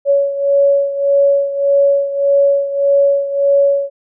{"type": "beating tone pair", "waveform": "sine", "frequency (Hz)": [560, 561.7], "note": ["C#5", "C#5"], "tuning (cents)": [18, 23], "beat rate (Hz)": 1.7, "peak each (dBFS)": [-11, -16], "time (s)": [0.05, 3.9], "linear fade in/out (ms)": 50, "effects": []}